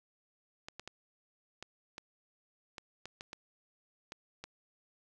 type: clicks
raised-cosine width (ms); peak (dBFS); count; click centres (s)
0.2; -26; 11; 0.685 / 0.796 / 0.876 / 1.626 / 1.981 / 2.782 / 3.056 / 3.209 / 3.331 / 4.121 / 4.44
effects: none